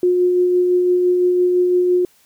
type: tone with tremolo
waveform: sine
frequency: 359.3 Hz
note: F4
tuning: 49 cents sharp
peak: -11 dBFS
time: 0.03-2.05 s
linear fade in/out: 2 ms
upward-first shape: sine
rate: 5.9 Hz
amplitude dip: 25%
effects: white hiss -55 dBFS RMS until 2.25 s